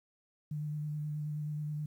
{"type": "tone with vibrato", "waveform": "sine", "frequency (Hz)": 150.2, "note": "D3", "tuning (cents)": 39, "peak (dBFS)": -34, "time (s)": [0.51, 1.86], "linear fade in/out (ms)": 5, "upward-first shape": "square", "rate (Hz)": 9.4, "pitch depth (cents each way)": 14, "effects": ["11-bit"]}